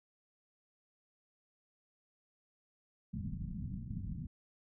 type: low-pass noise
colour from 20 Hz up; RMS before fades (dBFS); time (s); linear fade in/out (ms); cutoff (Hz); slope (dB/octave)
white; -41; 3.13-4.27; 10; 220; 48
effects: none